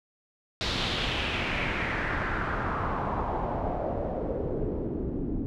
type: noise with low-pass filter sweep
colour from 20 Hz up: pink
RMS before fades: -30 dBFS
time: 0.61-5.46 s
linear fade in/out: 0 ms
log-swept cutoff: 4200 to 270 Hz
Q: 2.8
effects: none